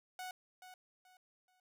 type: tone with echo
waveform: sawtooth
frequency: 738 Hz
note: F#5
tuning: 5 cents flat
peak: -39 dBFS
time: 0.19-0.31 s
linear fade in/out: 2 ms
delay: 430 ms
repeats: 3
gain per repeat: -10 dB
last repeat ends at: 1.6 s
effects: none